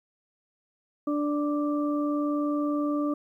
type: harmonic tone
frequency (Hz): 293.7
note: D4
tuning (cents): 0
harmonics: 1 / 2 / 4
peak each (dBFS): -25 / -33 / -35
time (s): 1.07-3.14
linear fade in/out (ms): 5
effects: 11-bit